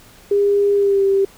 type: tone with pitch glide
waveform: sine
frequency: 404.4 to 391.8 Hz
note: G#4 to G4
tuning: -46 to -1 cents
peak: -12 dBFS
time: 0.31-1.25 s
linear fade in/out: 5 ms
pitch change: -55 cents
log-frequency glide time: 0.75-1.04 s
effects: pink hiss -46 dBFS RMS until 1.37 s